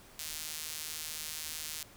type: tone with high-pass filter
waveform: sawtooth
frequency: 155.5 Hz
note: D#3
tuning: 1 cent flat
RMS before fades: -41 dBFS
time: 0.19-1.83 s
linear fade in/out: 0 ms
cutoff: 4500 Hz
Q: 0.57
effects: pink hiss -56 dBFS RMS until 1.96 s